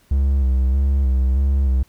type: tone with vibrato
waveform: triangle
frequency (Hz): 66.6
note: C2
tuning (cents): +31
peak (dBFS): -12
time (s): 0.11-1.83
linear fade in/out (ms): 5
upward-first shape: square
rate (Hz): 1.6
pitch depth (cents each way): 47
effects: pink hiss -57 dBFS RMS until 1.88 s